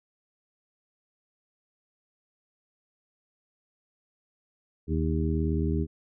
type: harmonic tone with a mistuned harmonic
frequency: 78.6 Hz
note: D#2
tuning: 18 cents sharp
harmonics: 1 / 2 / 3 / 4 / 5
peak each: -27 / -30 / -32 / -33 / -34 dBFS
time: 4.87-5.87 s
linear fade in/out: 50 ms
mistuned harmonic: 5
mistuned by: +41 cents
effects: none